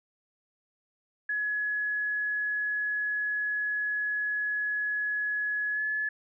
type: tone with pitch glide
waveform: sine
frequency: 1690 to 1713.6 Hz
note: G#6 to A6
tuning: +30 to -46 cents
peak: -27 dBFS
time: 1.29-6.09 s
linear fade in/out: 5 ms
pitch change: +24 cents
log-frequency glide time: 5.73-5.81 s
effects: none